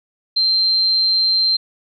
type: tone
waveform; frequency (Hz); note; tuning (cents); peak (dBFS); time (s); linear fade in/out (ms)
sine; 4142; C8; -18; -13; 0.36-1.57; 10
effects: none